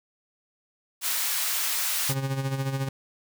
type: high-pass noise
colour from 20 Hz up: white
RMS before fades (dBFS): -27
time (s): 1.01-2.15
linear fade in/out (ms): 50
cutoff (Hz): 1000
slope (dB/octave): 12
type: tone with tremolo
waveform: 40% pulse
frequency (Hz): 135.1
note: C#3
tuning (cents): -44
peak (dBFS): -23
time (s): 2.09-2.89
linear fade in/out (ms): 5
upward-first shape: sine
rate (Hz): 14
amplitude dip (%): 60
effects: none